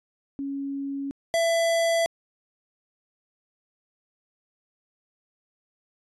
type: tone pair in turn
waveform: sine / square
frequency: 277.2 / 667.3 Hz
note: C#4 / E5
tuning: 0 / +21 cents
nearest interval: octave + minor third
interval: 1521 cents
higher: second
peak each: -28 / -21 dBFS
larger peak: second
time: 0.39-1.11 / 1.34-2.06 s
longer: neither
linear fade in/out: 0 ms
effects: resampled to 24000 Hz